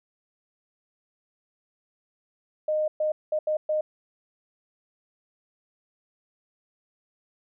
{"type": "tone bursts at uneven times", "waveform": "sine", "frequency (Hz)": 615, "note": "D#5", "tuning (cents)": -20, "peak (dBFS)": -22, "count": 5, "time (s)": [[2.68, 2.88], [3, 3.12], [3.32, 3.39], [3.47, 3.57], [3.69, 3.81]], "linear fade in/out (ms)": 5, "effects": []}